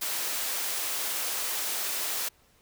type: high-pass noise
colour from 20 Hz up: white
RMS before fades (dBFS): -31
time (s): 0.01-2.29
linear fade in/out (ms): 10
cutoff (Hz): 390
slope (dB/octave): 12
effects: pink hiss -63 dBFS RMS until 2.61 s